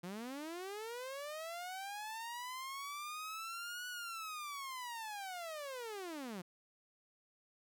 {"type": "linear two-way sweep", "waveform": "sawtooth", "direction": "up then down", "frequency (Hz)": [168.5, 1480, 168.5], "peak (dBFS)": -39, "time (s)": [0.03, 6.42], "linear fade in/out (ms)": 10, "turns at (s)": 3.88, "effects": []}